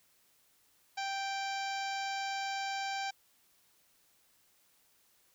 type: harmonic tone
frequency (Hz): 784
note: G5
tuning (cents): 0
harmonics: 1 / 2 / 3 / 4 / 5 / 6 / 7 / 8 / 9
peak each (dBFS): -36 / -42 / -43 / -48 / -48 / -48 / -49 / -54 / -53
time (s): 0.97-3.11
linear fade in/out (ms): 10
effects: white hiss -69 dBFS RMS until 5.34 s